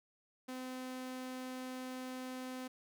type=tone; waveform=sawtooth; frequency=256.3 Hz; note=C4; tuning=36 cents flat; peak=-38 dBFS; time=0.48-2.68 s; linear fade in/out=10 ms; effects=none